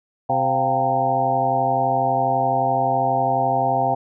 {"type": "harmonic tone with a mistuned harmonic", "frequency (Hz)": 130.81, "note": "C3", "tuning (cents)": 0, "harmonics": [1, 2, 3, 4, 5, 6, 7], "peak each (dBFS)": [-28, -30, -33, -27, -21, -21, -26], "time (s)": [0.29, 3.95], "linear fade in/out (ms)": 10, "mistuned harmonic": 5, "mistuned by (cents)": 100, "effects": []}